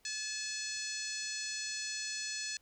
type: harmonic tone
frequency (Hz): 861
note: A5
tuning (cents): -38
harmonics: 2 / 3 / 4 / 5 / 6 / 7 / 8 / 9 / 10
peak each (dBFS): -45 / -45 / -50 / -42 / -46 / -44 / -46 / -48 / -55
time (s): 0.05-2.57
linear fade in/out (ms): 2
effects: pink hiss -70 dBFS RMS until 2.61 s